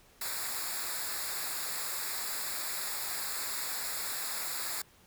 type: noise with comb filter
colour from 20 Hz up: white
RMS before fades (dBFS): -36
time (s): 0.21-4.82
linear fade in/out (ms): 5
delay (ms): 0.33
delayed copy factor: -0.8
effects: pink hiss -61 dBFS RMS until 5.06 s